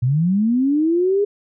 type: linear sweep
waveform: sine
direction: up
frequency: 116.54 to 415.3 Hz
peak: -14 dBFS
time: 0.02-1.25 s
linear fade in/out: 10 ms
effects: none